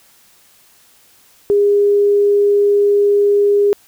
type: tone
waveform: sine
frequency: 407.3 Hz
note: G#4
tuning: 34 cents flat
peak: -9 dBFS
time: 1.5-3.73 s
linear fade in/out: 0 ms
effects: white hiss -50 dBFS RMS until 3.87 s